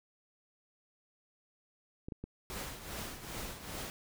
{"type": "clicks", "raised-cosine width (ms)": 3, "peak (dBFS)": -28, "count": 3, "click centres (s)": [2.085, 2.122, 2.24]}
{"type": "noise with tremolo", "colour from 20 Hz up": "pink", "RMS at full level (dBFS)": -40, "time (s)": [2.5, 3.9], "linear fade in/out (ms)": 0, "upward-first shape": "triangle", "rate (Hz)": 2.5, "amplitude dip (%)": 70}
{"effects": []}